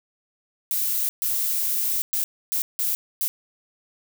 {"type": "noise bursts at uneven times", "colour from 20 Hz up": "violet", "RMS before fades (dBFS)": -24, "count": 6, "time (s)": [[0.71, 1.09], [1.22, 2.02], [2.13, 2.24], [2.52, 2.62], [2.79, 2.95], [3.21, 3.28]], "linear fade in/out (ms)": 0, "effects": []}